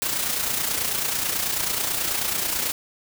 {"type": "noise with amplitude modulation", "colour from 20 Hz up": "white", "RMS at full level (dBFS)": -23, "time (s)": [0.02, 2.72], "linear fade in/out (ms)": 0, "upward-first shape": "sine", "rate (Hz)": 29.2, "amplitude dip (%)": 50, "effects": []}